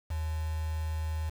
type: tone with quantisation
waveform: sine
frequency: 78.9 Hz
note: D#2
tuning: 25 cents sharp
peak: -30 dBFS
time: 0.1-1.3 s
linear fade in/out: 10 ms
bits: 7
effects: none